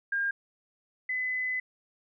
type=tone pair in turn; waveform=sine; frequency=1610 / 2015 Hz; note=G6 / B6; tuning=+46 / +34 cents; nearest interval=major third; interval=388 cents; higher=second; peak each=-26 / -28 dBFS; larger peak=first; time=0.12-0.31 / 1.09-1.6 s; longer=second; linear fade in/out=5 ms; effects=none